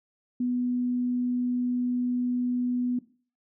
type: tone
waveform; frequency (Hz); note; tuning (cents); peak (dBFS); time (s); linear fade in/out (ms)
sine; 246.9; B3; 0; -24; 0.4-2.99; 5
effects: noise-tail reverb RT60 0.4 s tail -17 dB re dry

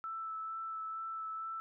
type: tone with vibrato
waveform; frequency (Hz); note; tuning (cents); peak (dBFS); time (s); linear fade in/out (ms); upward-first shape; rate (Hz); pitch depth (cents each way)
sine; 1318.5; E6; 0; -38; 0.04-1.6; 0; sine; 2.2; 12
effects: none

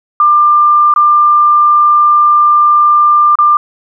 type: tone with dropouts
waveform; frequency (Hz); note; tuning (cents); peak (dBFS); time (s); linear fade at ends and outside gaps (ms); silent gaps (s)
sine; 1193; D6; +27; -4; 0.2-3.57; 2; 0.939-0.961 / 3.355-3.387
effects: none

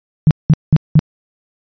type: tone bursts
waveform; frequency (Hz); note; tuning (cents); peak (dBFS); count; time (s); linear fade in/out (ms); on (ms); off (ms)
sine; 154.5; D#3; -12; -4; 4; 0.27-0.992; 0; 38; 190
effects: resampled to 11025 Hz

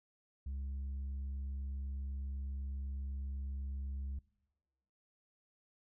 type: tone with tanh clipping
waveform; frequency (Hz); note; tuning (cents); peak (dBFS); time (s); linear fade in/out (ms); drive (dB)
sine; 68; C#2; -33; -39; 0.46-4.19; 5; 3
effects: noise-tail reverb RT60 1.0 s tail -21 dB re dry

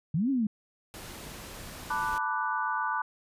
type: linear two-way sweep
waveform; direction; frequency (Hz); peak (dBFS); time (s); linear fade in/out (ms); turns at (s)
sine; up then down; 138.59 to 281.6 to 202.2; -24; 0.14-0.47; 5; 0.3
type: noise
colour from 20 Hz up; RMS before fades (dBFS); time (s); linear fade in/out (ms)
pink; -43; 0.94-2.18; 0
type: chord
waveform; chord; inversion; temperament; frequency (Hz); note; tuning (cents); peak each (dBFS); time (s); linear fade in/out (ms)
sine; B minor seventh; third; equal with one note detuned; 880 / 987.8 / 1174.7 / 1484.3; A5 / B5 / D6 / F#6; 0 / 0 / 0 / +5; -33; 1.9-3.02; 5
effects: resampled to 32000 Hz

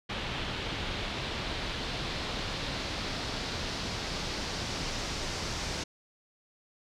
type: noise with low-pass filter sweep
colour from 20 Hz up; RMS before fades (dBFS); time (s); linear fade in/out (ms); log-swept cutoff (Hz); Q
pink; -35; 0.09-5.84; 10; 3400 to 5600; 1.9
effects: none

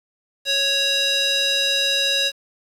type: tone with band-pass filter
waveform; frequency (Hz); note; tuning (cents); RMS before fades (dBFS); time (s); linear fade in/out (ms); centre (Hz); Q
square; 554.4; C#5; 0; -20; 0.45-2.32; 50; 4000; 2.7
effects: resampled to 32000 Hz + 7-bit

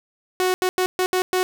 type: tone bursts at uneven times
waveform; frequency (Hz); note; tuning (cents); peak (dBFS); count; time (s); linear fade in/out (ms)
sawtooth; 368.6; F#4; -7; -14; 6; 0.4-0.54 / 0.62-0.69 / 0.78-0.86 / 0.99-1.06 / 1.13-1.22 / 1.33-1.43; 0
effects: none

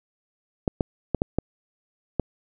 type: clicks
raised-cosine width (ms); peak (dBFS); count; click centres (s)
2; -8; 6; 0.678 / 0.808 / 1.147 / 1.219 / 1.386 / 2.197
effects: none

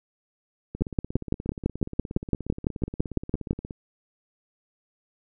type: two click trains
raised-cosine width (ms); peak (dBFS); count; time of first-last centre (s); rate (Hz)
3; -9 / -21; 17 / 51; 0.82-3.509 / 0.75-3.709; 5.95 / 16.9
effects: none

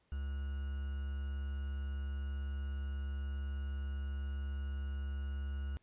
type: tone with quantisation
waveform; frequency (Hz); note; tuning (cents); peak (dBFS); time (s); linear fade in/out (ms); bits
triangle; 69.5; C#2; +5; -34; 0.12-5.77; 0; 9
effects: pink hiss -75 dBFS RMS until 5.82 s + resampled to 8000 Hz

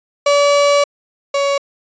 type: tone pair in turn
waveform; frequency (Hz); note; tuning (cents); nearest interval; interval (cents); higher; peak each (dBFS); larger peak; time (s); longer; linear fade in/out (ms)
35% pulse; 573 / 560.9; D5 / C#5; -43 / +20; unison; 37; first; -8 / -12; first; 0.26-0.84 / 1.34-1.58; first; 5
effects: resampled to 16000 Hz

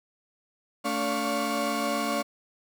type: tone cluster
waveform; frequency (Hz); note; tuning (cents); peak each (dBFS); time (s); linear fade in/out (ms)
35% pulse; 221.8 / 285.7 / 575 / 700 / 1097; A3 / D4 / D5 / F5 / C#6; +14 / -48 / -37 / +4 / -18; -31; 0.84-2.23; 20
effects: none

